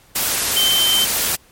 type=tone in noise; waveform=sine; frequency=3100 Hz; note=G7; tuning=20 cents flat; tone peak=-14 dBFS; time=0.56-1.05 s; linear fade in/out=10 ms; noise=white; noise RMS=-19 dBFS; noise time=0.15-1.36 s; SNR=+2 dB; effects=pink hiss -51 dBFS RMS until 1.51 s + MP3 64 kbps